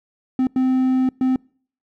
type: tone bursts at uneven times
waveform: triangle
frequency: 258.7 Hz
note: C4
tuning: 19 cents flat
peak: -13 dBFS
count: 3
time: 0.39-0.47 / 0.56-1.09 / 1.21-1.36 s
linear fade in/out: 2 ms
effects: noise-tail reverb RT60 0.5 s tail -26 dB re dry